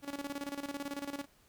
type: tone with tremolo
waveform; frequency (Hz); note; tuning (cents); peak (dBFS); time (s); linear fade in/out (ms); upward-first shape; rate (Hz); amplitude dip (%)
sawtooth; 282.6; C#4; +34; -32; 0.02-1.26; 50; square; 18; 75
effects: pink hiss -66 dBFS RMS until 1.48 s